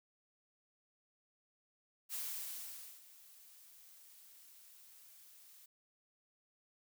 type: noise with ADSR envelope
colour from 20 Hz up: blue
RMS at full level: -41 dBFS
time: 2.09-5.66 s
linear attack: 47 ms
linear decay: 870 ms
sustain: -19 dB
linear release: 5 ms
effects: none

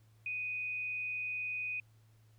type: tone with frequency modulation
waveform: sine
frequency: 2489 Hz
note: D#7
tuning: in tune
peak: -35 dBFS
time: 0.26-1.8 s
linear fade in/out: 2 ms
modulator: 158 Hz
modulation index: 0.21
effects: added 110 Hz sine -61 dBFS peak until 2.38 s + pink hiss -73 dBFS RMS until 2.38 s

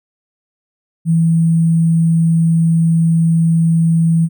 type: tone with sample-and-hold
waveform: sine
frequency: 164.81 Hz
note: E3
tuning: in tune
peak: -9 dBFS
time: 1.05-4.29 s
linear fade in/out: 50 ms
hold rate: 8820 Hz
effects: none

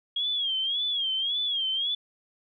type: tone with vibrato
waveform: sine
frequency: 3276 Hz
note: G#7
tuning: 24 cents flat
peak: -25 dBFS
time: 0.16-1.95 s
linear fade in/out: 5 ms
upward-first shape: sine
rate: 1.8 Hz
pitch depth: 110 cents each way
effects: none

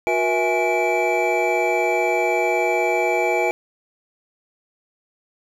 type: tone cluster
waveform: triangle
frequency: 362.5 / 478.5 / 654 / 833 / 2324 Hz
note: F#4 / A#4 / E5 / G#5 / D7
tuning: -35 / +45 / -14 / +5 / -19 cents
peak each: -22 dBFS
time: 0.07-3.51 s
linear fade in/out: 0 ms
effects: none

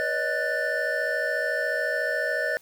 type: tone cluster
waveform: triangle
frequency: 491.2 / 568 / 622 / 1482 / 1772 Hz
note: B4 / C#5 / D#5 / F#6 / A6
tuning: -9 / +42 / -1 / +2 / +12 cents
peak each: -32 / -30 / -28 / -30 / -26 dBFS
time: 0-2.57 s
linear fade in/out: 0 ms
effects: white hiss -56 dBFS RMS until 2.61 s

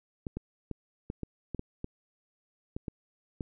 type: clicks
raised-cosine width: 3 ms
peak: -22 dBFS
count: 11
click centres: 0.268 / 0.37 / 0.713 / 1.101 / 1.233 / 1.547 / 1.594 / 1.844 / 2.765 / 2.882 / 3.408 s
effects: none

